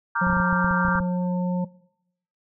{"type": "chord", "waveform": "sine", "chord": "G minor seventh", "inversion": "first", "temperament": "equal", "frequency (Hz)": [932.3, 1174.7, 1396.9, 1568], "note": ["Bb5", "D6", "F6", "G6"], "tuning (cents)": [0, 0, 0, 0], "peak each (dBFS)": -27, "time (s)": [0.15, 1], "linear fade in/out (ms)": 10}
{"type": "harmonic tone", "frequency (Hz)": 179.7, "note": "F3", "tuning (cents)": 50, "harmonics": [1, 3, 5], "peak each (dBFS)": [-21, -31, -35], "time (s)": [0.21, 1.65], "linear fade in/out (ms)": 10}
{"type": "clicks", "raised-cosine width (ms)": 5, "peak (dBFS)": -19, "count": 12, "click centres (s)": [0.269, 0.3, 0.33, 0.369, 0.401, 0.528, 0.645, 0.71, 0.851, 0.883, 0.954, 1.004]}
{"effects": ["noise-tail reverb RT60 0.8 s tail -22 dB re dry"]}